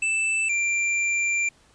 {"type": "tone pair in turn", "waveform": "square", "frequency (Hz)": [2644, 2366], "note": ["E7", "D7"], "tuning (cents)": [5, 12], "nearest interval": "major second", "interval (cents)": 193, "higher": "first", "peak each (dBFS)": -22, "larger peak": "neither", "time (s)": [[0.02, 0.49], [0.49, 1.49]], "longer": "second", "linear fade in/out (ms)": 5, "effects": ["pink hiss -58 dBFS RMS until 1.74 s", "resampled to 22050 Hz"]}